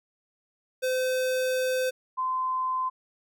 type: tone pair in turn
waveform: square / sine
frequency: 513 / 1030.8 Hz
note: C5 / C6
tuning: -34 / -26 cents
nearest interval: octave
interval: 1208 cents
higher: second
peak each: -25 dBFS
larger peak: neither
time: 0.82-1.91 / 2.17-2.9 s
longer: first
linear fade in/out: 20 ms
effects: none